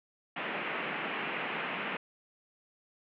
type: band-pass noise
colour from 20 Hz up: white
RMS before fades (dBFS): -36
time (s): 0.36-1.97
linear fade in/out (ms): 5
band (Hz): 150 to 2800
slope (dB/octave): 48
effects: none